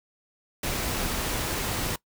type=noise; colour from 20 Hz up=pink; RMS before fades=-29 dBFS; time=0.63-1.96 s; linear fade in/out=5 ms; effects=noise-tail reverb RT60 0.1 s tail -21 dB re dry